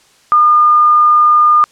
sine tone, 1213 Hz, D#6, 44 cents flat, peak -5 dBFS, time 0.32-1.64 s, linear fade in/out 0 ms, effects white hiss -49 dBFS RMS until 1.71 s + low-pass 8000 Hz 12 dB/octave

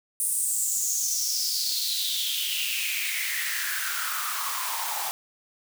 white noise with high-pass filter sweep, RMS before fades -28 dBFS, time 0.2-5.11 s, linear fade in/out 0 ms, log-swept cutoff 9500 to 800 Hz, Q 5.7, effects none

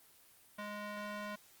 square tone with band-pass filter, 207.7 Hz, G#3, in tune, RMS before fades -43 dBFS, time 0.58-1.36 s, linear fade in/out 10 ms, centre 1400 Hz, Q 0.76, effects white hiss -63 dBFS RMS until 1.6 s + Opus 24 kbps

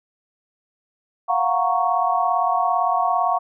sine chord, Gb major seventh, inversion third, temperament equal with one note detuned, 698.5 / 736.2 / 932.3 / 1108.7 Hz, F5 / Gb5 / Bb5 / Db6, 0 / -9 / 0 / 0 cents, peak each -22 / -22 / -25 / -22 dBFS, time 1.28-3.39 s, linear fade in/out 20 ms, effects none

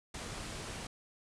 pink low-pass noise, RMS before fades -43 dBFS, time 0.14-0.87 s, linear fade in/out 5 ms, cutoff 10000 Hz, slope 48 dB/octave, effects none

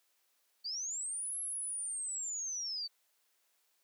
sine linear two-way sweep, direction up then down, 4500 to 11175 to 4500 Hz, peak -36 dBFS, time 0.64-2.88 s, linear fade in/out 20 ms, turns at 1.39 s, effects white hiss -75 dBFS RMS until 3.83 s + high-pass 400 Hz 12 dB/octave

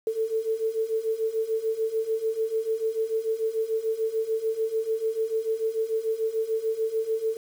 sine beating tone pair, 440 / 446.8 Hz, A4 / A4, 0 / +27 cents, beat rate 6.8 Hz, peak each -29 / -26 dBFS, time 0.07-7.37 s, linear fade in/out 2 ms, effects 8-bit

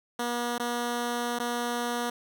10% pulse tone with dropouts, 240 Hz, B3, 49 cents flat, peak -20 dBFS, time 0.19-2.1 s, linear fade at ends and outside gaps 5 ms, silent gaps 0.582-0.597 / 1.388-1.398 s, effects none

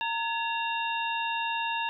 harmonic tone with a mistuned harmonic, 920 Hz, A#5, 23 cents flat, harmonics 1 / 2 / 3 / 4, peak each -30 / -36 / -33 / -38 dBFS, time 0.01-1.89 s, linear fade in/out 0 ms, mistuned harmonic 2, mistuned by -140 cents, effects none

